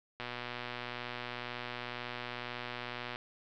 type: click train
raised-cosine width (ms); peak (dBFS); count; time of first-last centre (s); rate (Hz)
0.3; -23; 362; 0.2-3.159; 122
effects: low-pass 5000 Hz 12 dB/octave